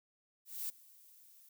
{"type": "noise with ADSR envelope", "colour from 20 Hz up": "violet", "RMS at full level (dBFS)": -38, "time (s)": [0.45, 1.49], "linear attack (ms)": 240, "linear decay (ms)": 13, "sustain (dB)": -23, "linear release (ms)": 4, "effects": []}